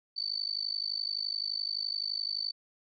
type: tone with amplitude modulation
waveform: sine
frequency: 4533 Hz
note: C#8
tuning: 38 cents sharp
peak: -27 dBFS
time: 0.16-2.52 s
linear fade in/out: 20 ms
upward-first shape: sine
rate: 51.7 Hz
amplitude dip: 100%
effects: none

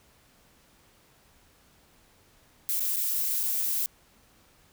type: noise with dropouts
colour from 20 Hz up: violet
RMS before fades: -28 dBFS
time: 2.69-3.86 s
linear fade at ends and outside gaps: 0 ms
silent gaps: 2.796-2.805 / 2.961-2.967 / 3.431-3.436 s
effects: pink hiss -61 dBFS RMS until 4.72 s

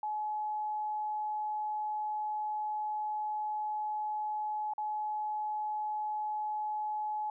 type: tone with dropouts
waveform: sine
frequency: 850 Hz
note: G#5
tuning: 40 cents sharp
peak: -32 dBFS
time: 0.03-7.3 s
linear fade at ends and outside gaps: 2 ms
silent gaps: 4.736-4.78 s
effects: none

